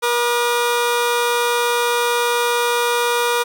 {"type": "tone pair together", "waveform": "20% pulse", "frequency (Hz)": [478.9, 1208], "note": ["A#4", "D6"], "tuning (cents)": [47, 48], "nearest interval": "octave + major third", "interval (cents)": 1601, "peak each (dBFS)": [-12, -18], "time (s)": [0.02, 3.44], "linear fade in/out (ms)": 20, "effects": []}